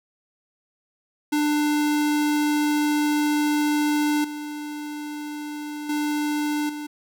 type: tone with level steps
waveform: square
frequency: 297.6 Hz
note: D4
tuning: 23 cents sharp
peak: -20 / -31 / -23 / -31 dBFS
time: 1.32-6.87 s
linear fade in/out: 10 ms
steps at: 4.24 / 5.89 / 6.69 s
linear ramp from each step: 5 ms
effects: none